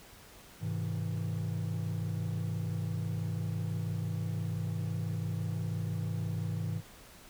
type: chord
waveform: triangle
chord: Ab augmented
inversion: none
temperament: just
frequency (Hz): 103.83 / 129.78 / 162.23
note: Ab2 / C3 / E3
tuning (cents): 0 / -14 / -27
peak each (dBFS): -32 / -37 / -33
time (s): 0.6-6.82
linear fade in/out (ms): 50
effects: tanh soft clip ceiling -24 dBFS + pink hiss -54 dBFS RMS until 7.29 s